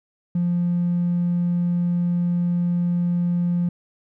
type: tone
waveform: triangle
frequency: 174.61 Hz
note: F3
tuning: in tune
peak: -15 dBFS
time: 0.35-3.69 s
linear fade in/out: 5 ms
effects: tanh soft clip ceiling -15 dBFS